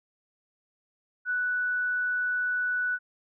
sine tone, 1482 Hz, F#6, 2 cents sharp, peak -25 dBFS, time 1.25-2.99 s, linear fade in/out 50 ms, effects none

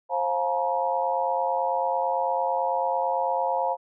sine tone cluster, 531 / 703 / 860 / 949 Hz, C5 / F5 / A5 / A#5, +25 / +11 / -40 / +31 cents, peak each -28 dBFS, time 0.09-3.77 s, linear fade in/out 50 ms, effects none

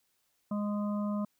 harmonic tone, 206.7 Hz, G#3, 8 cents flat, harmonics 1 / 3 / 5 / 6, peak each -30 / -40 / -44 / -46 dBFS, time 0.51-1.25 s, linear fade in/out 5 ms, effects white hiss -75 dBFS RMS until 1.39 s

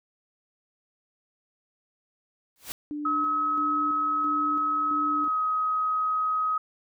white noise with exponential growth, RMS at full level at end -31 dBFS, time 2.56-2.72 s, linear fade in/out 0 ms, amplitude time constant 34 ms
sine tone with tremolo, 296 Hz, D4, 14 cents sharp, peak -30 dBFS, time 2.91-5.28 s, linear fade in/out 0 ms, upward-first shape square, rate 1.5 Hz, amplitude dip 50%
sine tone with pitch glide, 1281 to 1264.1 Hz, E6 to D#6, -50 to +27 cents, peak -23 dBFS, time 3.05-6.58 s, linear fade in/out 5 ms, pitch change -23 cents, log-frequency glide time 5.07-5.4 s
effects none

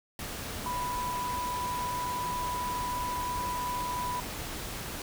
sine tone in noise, 987.8 Hz, B5, in tune, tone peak -31 dBFS, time 0.66-4.2 s, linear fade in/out 2 ms, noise pink, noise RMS -38 dBFS, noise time 0.19-5.02 s, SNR +4 dB, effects none

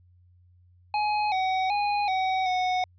square tone with pitch steps, 840 / 753 / 823 / 754 / 736 Hz, G#5 / F#5 / G#5 / F#5 / F#5, +19 / +30 / -16 / +32 / -9 cents, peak -24 dBFS, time 0.94-2.84 s, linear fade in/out 2 ms, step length 380 ms, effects added 89 Hz sine -55 dBFS peak until 2.98 s + resampled to 11025 Hz

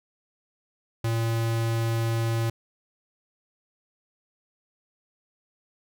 square tone, 114.4 Hz, A#2, 32 cents flat, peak -24 dBFS, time 1.04-2.5 s, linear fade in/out 5 ms, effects none

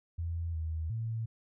sine tone with pitch steps, 83.9 / 80.1 / 112.9 Hz, E2 / E2 / A2, +31 / -49 / +45 cents, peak -32 dBFS, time 0.18-1.26 s, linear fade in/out 10 ms, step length 360 ms, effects none

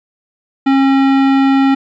sine tone with hard clipping, 271.1 Hz, C#4, 38 cents flat, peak -10 dBFS, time 0.66-1.75 s, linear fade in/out 10 ms, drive 17 dB, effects resampled to 16000 Hz

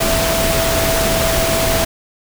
sine tone in noise, 659.3 Hz, E5, in tune, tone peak -18 dBFS, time 0-1.85 s, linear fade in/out 10 ms, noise pink, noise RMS -17 dBFS, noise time 0-1.85 s, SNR -4 dB, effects none

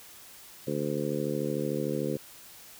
harmonic tone, 73.42 Hz, D2, in tune, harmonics 2 / 3 / 4 / 5 / 6 / 7, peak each -35 / -35 / -35 / -35 / -35 / -35 dBFS, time 0.67-2.17 s, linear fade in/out 5 ms, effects white hiss -50 dBFS RMS until 2.79 s

